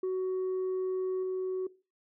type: tone with level steps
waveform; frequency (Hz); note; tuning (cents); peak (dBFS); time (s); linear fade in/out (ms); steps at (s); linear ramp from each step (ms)
sine; 373.1; F#4; +14; -26 / -28; 0.03-1.67; 5; 1.23; 2
effects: noise-tail reverb RT60 0.3 s tail -19 dB re dry + tanh soft clip ceiling -28 dBFS